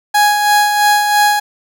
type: tone with tremolo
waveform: 30% pulse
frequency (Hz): 830.6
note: G#5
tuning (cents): 0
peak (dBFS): -5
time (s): 0.14-1.4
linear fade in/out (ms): 10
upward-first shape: sine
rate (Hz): 3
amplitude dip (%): 45
effects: none